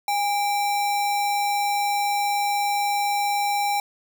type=tone with sample-and-hold; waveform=sine; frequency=817 Hz; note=G#5; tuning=29 cents flat; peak=-20 dBFS; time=0.08-3.8 s; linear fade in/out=2 ms; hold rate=3150 Hz; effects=none